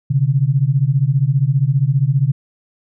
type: beating tone pair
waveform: sine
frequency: 129.4 / 144.4 Hz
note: C3 / D3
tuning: -19 / -29 cents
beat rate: 15 Hz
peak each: -15 dBFS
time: 0.1-2.32 s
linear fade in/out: 10 ms
effects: none